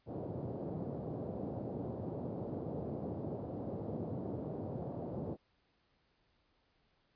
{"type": "band-pass noise", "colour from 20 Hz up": "pink", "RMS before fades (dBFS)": -41, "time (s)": [0.06, 5.37], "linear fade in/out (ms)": 50, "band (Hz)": [100, 650], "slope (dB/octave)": 24, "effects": ["pink hiss -75 dBFS RMS until 7.15 s", "resampled to 11025 Hz"]}